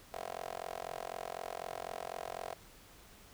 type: tone with high-pass filter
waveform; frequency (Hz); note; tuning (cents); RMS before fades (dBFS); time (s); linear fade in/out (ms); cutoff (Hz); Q
15% pulse; 44; F1; +14; -43; 0.14-2.54; 0; 630; 5
effects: pink hiss -58 dBFS RMS until 3.33 s